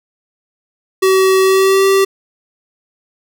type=tone with pitch glide; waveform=square; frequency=380 to 388.9 Hz; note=F#4 to G4; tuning=+46 to -14 cents; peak=-9 dBFS; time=1.02-2.05 s; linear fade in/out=10 ms; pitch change=+40 cents; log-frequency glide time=1.41-1.86 s; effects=none